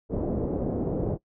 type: low-pass noise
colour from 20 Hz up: white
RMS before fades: -28 dBFS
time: 0.09-1.18 s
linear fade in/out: 50 ms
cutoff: 500 Hz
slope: 24 dB/octave
effects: noise-tail reverb RT60 0.1 s tail -20 dB re dry